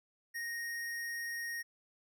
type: tone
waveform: square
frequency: 1864.7 Hz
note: A#6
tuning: in tune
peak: -38 dBFS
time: 0.34-1.63 s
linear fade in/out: 20 ms
effects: none